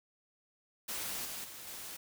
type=noise with level steps; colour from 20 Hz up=white; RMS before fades=-39 / -42 / -48 / -45 dBFS; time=0.88-1.97 s; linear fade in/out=10 ms; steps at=1.25 / 1.44 / 1.67 s; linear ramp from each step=2 ms; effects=none